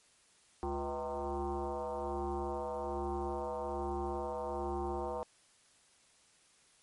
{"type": "tone with frequency modulation", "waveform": "sine", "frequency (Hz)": 212.1, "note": "G#3", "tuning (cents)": 37, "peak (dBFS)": -34, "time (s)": [0.63, 5.23], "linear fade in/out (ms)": 0, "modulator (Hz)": 141, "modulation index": 5.7, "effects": ["white hiss -66 dBFS RMS until 6.82 s", "MP3 48 kbps"]}